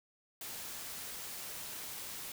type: noise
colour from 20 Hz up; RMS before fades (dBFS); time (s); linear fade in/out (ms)
white; -44; 0.41-2.32; 2
effects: none